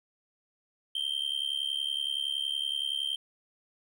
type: tone with amplitude modulation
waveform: triangle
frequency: 3142 Hz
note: G7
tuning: 3 cents sharp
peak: -24 dBFS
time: 0.95-3.16 s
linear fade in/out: 5 ms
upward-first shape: sine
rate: 70.7 Hz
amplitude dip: 90%
effects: none